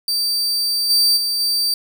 40% pulse tone with level steps, 4650 Hz, D8, 18 cents flat, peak -16 / -11 / -17 / -15 dBFS, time 0.08-1.74 s, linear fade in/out 2 ms, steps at 0.89 / 1.16 / 1.39 s, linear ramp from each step 20 ms, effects none

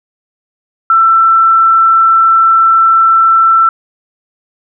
sine tone, 1337 Hz, E6, 24 cents sharp, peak -4 dBFS, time 0.9-3.69 s, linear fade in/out 2 ms, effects none

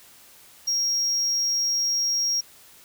triangle tone, 5600 Hz, F8, 4 cents sharp, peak -20 dBFS, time 0.67-2.41 s, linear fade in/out 10 ms, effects white hiss -51 dBFS RMS until 2.84 s

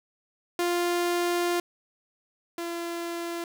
sawtooth tone pair in turn, 349.2 / 340.8 Hz, F4 / F4, 0 / -42 cents, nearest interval unison, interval 42 cents, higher first, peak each -20 / -27 dBFS, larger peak first, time 0.59-1.6 / 2.58-3.44 s, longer first, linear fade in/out 2 ms, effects none

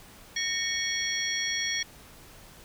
sine tone cluster, 1840 / 2219 / 3321 / 4360 / 5640 Hz, A#6 / C#7 / G#7 / C#8 / F8, -23 / +1 / -1 / -29 / +16 cents, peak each -33 / -34 / -33 / -36 / -33 dBFS, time 0.36-1.83 s, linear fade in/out 5 ms, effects pink hiss -51 dBFS RMS until 2.64 s

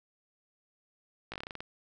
slowing click train, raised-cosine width 0.3 ms, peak -23 dBFS, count 10, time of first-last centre 1.32-1.605 s, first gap 17 ms, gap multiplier 1.15, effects none

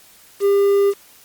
triangle tone with quantisation, 400 Hz, G4, 35 cents sharp, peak -10 dBFS, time 0.4-0.94 s, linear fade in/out 50 ms, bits 6, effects white hiss -48 dBFS RMS until 1.24 s + Opus 48 kbps

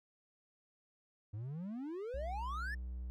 triangle exponential sweep, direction up, 99 to 1828 Hz, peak -38 dBFS, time 1.33-2.75 s, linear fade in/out 10 ms
triangle tone, 61.74 Hz, B1, in tune, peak -38 dBFS, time 2.14-3.1 s, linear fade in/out 0 ms
effects none

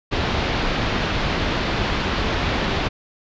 pink low-pass noise, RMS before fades -22 dBFS, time 0.11-2.89 s, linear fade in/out 20 ms, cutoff 4200 Hz, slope 24 dB/octave, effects resampled to 16000 Hz

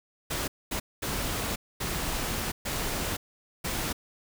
pink noise bursts at uneven times, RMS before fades -31 dBFS, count 6, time 0.3-0.48 / 0.71-0.8 / 1.02-1.56 / 1.8-2.52 / 2.65-3.17 / 3.64-3.93 s, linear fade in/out 10 ms, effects none

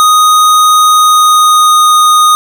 square tone with pitch glide, 1244.5 to 1236.6 Hz, D#6 to D#6, 0 to -11 cents, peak -4 dBFS, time 0-2.35 s, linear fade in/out 0 ms, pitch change -11 cents, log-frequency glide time 0.92-1.88 s, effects none

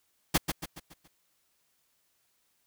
pink noise with echo, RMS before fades -23 dBFS, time 0.34-0.38 s, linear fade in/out 10 ms, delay 140 ms, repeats 5, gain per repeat -7 dB, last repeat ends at 1.08 s, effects white hiss -73 dBFS RMS until 2.66 s

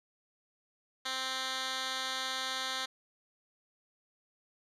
10% pulse tone with band-pass filter, 261.6 Hz, C4, in tune, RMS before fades -36 dBFS, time 1.05-2.86 s, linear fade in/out 10 ms, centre 3500 Hz, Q 1.3, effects resampled to 32000 Hz

